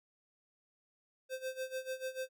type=tone with tremolo; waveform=square; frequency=520 Hz; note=C5; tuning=11 cents flat; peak=-36 dBFS; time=1.29-2.29 s; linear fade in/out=50 ms; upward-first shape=sine; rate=6.8 Hz; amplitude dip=85%; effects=none